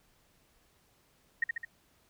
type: tone with echo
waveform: sine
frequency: 1864.7 Hz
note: A#6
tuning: in tune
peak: -24 dBFS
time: 1.42-1.44 s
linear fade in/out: 5 ms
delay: 70 ms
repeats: 3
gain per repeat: -4 dB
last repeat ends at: 1.65 s
effects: pink hiss -68 dBFS RMS until 2.09 s